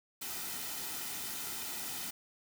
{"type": "noise with comb filter", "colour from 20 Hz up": "white", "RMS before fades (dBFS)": -40, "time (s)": [0.21, 2.11], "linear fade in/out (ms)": 10, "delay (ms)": 1.8, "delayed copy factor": -0.55, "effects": []}